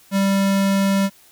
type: tone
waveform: square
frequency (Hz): 196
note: G3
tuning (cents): 0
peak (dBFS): -16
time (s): 0.11-1.1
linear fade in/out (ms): 50
effects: white hiss -51 dBFS RMS until 1.31 s